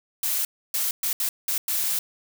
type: noise bursts at uneven times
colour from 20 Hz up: blue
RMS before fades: -25 dBFS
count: 6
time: 0.23-0.45 / 0.74-0.91 / 1.03-1.13 / 1.2-1.29 / 1.48-1.58 / 1.68-1.99 s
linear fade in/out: 2 ms
effects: none